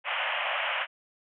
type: band-pass noise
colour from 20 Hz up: white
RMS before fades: -30 dBFS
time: 0.04-0.87 s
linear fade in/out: 50 ms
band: 540 to 3100 Hz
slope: 96 dB/octave
effects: none